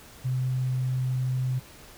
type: tone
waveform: sine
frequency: 128.4 Hz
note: C3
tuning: 32 cents flat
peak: -24 dBFS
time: 0.24-1.6 s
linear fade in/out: 20 ms
effects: pink hiss -49 dBFS RMS until 1.97 s